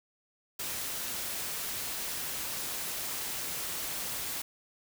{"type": "noise", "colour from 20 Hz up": "white", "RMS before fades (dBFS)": -36, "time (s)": [0.59, 4.42], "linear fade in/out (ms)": 5, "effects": []}